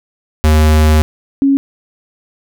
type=tone pair in turn; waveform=square / sine; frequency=77.3 / 275.5 Hz; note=D#2 / C#4; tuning=-11 / -11 cents; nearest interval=octave + minor seventh; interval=2200 cents; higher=second; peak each=-7 dBFS; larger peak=neither; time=0.44-1.02 / 1.42-1.57 s; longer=first; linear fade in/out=0 ms; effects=none